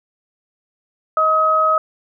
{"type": "tone pair together", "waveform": "sine", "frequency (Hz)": [629, 1270.4], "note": ["D#5", "D#6"], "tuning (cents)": [19, 36], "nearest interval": "octave", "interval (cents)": 1217, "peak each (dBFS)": [-19, -13], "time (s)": [1.17, 1.78], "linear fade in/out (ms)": 2, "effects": []}